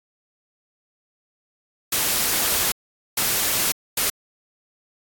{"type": "noise bursts at uneven times", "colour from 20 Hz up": "white", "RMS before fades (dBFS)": -21, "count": 3, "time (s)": [[1.92, 2.72], [3.17, 3.72], [3.97, 4.1]], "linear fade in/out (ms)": 5, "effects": ["AAC 64 kbps"]}